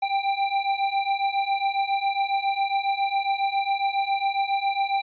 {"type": "beating tone pair", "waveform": "square", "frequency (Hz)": [784, 791.3], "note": ["G5", "G5"], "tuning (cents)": [0, 16], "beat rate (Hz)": 7.3, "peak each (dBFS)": [-27, -25], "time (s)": [0.02, 5.02], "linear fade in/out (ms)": 10, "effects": ["resampled to 11025 Hz"]}